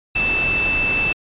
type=tone in noise; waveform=sine; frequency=2644 Hz; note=E7; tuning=5 cents sharp; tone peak=-17 dBFS; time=0.15-1.13 s; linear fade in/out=10 ms; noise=pink; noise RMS=-26 dBFS; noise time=0.15-1.13 s; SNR=+6 dB; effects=resampled to 8000 Hz